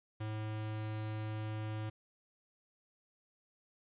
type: tone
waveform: square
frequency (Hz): 108.1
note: A2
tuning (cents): -30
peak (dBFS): -38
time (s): 0.2-1.9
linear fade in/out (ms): 10
effects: resampled to 8000 Hz + 11-bit